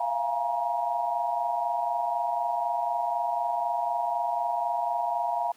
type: tone cluster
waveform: sine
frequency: 676 / 700 / 830 / 948 Hz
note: E5 / F5 / G#5 / A#5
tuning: +43 / +4 / -1 / +29 cents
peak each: -36 / -29 / -32 / -29 dBFS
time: 0-5.52 s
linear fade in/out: 5 ms
effects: pink hiss -58 dBFS RMS until 5.56 s + high-pass 300 Hz 12 dB/octave